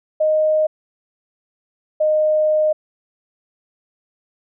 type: tone pair in turn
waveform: sine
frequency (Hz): 620 / 616.1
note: D#5 / D#5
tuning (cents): -6 / -17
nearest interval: unison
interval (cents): 11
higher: first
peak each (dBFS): -13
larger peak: neither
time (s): 0.2-0.67 / 2-2.73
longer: second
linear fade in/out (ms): 10
effects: none